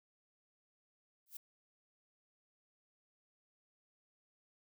violet noise with exponential growth, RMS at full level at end -41 dBFS, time 1.26-1.37 s, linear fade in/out 5 ms, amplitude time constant 23 ms, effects none

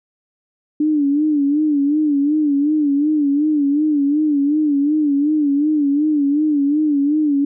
sine tone with vibrato, 293.7 Hz, D4, in tune, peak -13 dBFS, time 0.8-7.45 s, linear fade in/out 5 ms, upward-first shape sine, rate 2.7 Hz, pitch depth 89 cents each way, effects none

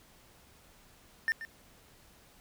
triangle tone with echo, 1796 Hz, A6, 35 cents sharp, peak -24 dBFS, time 1.28-1.32 s, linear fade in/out 0 ms, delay 130 ms, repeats 1, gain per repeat -13 dB, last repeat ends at 1.45 s, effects pink hiss -60 dBFS RMS until 2.4 s

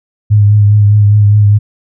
sine tone with vibrato, 103.83 Hz, G#2, in tune, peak -3 dBFS, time 0.3-1.59 s, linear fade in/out 20 ms, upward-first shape triangle, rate 4.9 Hz, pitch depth 34 cents each way, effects none

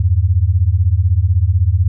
sine beating tone pair, 82.41 / 98.41 Hz, E2 / G2, 0 / +7 cents, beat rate 16 Hz, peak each -13 dBFS, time 0-1.88 s, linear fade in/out 5 ms, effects none

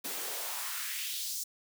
white noise with high-pass filter sweep, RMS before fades -37 dBFS, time 0.04-1.44 s, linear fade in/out 10 ms, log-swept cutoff 250 to 6400 Hz, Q 1.9, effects none

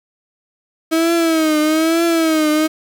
35% pulse tone with vibrato, 320.4 Hz, E4, 49 cents flat, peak -11 dBFS, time 0.91-2.68 s, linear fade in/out 20 ms, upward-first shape triangle, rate 1.1 Hz, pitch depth 100 cents each way, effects 8-bit

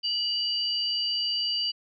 sine tone pair together, 2926 / 4672 Hz, F#7 / D8, -20 / -10 cents, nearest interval minor sixth, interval 810 cents, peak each -29 / -27 dBFS, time 0.03-1.72 s, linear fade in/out 20 ms, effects none

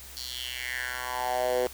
10% pulse tone with high-pass filter sweep, 125.4 Hz, B2, 27 cents sharp, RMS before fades -31 dBFS, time 0.17-1.67 s, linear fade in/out 0 ms, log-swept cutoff 4600 to 430 Hz, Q 4.1, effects added 65 Hz sine -49 dBFS peak until 1.73 s + white hiss -46 dBFS RMS until 1.73 s

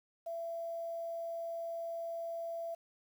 sine tone with quantisation, 670 Hz, E5, 28 cents sharp, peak -37 dBFS, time 0.26-2.75 s, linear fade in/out 10 ms, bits 10, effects none

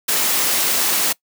white noise, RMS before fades -18 dBFS, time 0.08-1.13 s, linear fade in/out 10 ms, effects noise-tail reverb RT60 0.1 s tail -22 dB re dry + high-pass 200 Hz 12 dB/octave

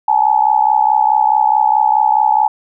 sine tone with amplitude modulation, 855 Hz, A5, 50 cents flat, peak -5 dBFS, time 0.08-2.48 s, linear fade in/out 5 ms, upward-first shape sine, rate 64.7 Hz, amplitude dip 90%, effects none

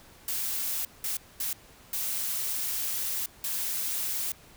blue noise bursts at uneven times, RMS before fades -31 dBFS, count 5, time 0.28-0.85 / 1.04-1.17 / 1.4-1.53 / 1.93-3.26 / 3.44-4.32 s, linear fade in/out 2 ms, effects pink hiss -54 dBFS RMS until 4.56 s

